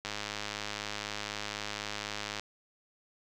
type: click train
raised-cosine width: 0.2 ms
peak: -18 dBFS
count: 245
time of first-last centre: 0.05-2.396 s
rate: 104 Hz
effects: none